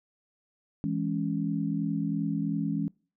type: chord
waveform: sine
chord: C# minor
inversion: first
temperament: equal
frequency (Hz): 164.81 / 207.7 / 277.2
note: E3 / G#3 / C#4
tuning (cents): 0 / 0 / 0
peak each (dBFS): -31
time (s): 0.84-2.88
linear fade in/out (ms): 0
effects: noise-tail reverb RT60 0.4 s tail -25 dB re dry